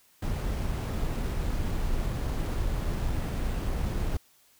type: noise with sample-and-hold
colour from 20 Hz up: brown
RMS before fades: -29 dBFS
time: 0.22-4.17 s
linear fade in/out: 5 ms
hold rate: 11025 Hz
effects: white hiss -62 dBFS RMS until 4.59 s